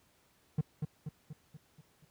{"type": "tone with echo", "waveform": "triangle", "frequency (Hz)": 152.2, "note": "D#3", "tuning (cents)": -38, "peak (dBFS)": -24, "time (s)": [0.58, 0.61], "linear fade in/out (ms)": 5, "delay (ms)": 240, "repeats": 6, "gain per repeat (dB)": -5, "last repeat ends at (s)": 2.05, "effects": ["pink hiss -69 dBFS RMS until 2.1 s", "high-pass 60 Hz 12 dB/octave"]}